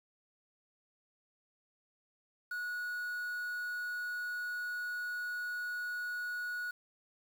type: tone with quantisation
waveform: triangle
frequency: 1460 Hz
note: F#6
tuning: 24 cents flat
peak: -34 dBFS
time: 2.51-6.71 s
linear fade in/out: 5 ms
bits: 9
effects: none